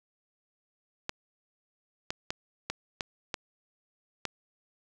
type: clicks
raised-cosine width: 0.2 ms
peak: -14 dBFS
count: 7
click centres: 1.094 / 2.105 / 2.305 / 2.7 / 3.008 / 3.342 / 4.253 s
effects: none